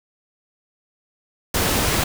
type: noise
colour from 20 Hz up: pink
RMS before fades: -20 dBFS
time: 1.54-2.04 s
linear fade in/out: 5 ms
effects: none